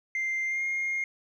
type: tone with pitch glide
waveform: sine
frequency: 2093 to 2131 Hz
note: C7 to C7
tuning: 0 to +31 cents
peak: -25 dBFS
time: 0.15-1.04 s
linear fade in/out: 2 ms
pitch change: +31 cents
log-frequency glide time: 0.45-0.63 s
effects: tanh soft clip ceiling -25 dBFS + 11-bit